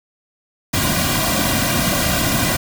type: noise with comb filter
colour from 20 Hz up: pink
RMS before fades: -18 dBFS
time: 0.73-2.57 s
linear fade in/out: 10 ms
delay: 2.3 ms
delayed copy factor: -0.9
effects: none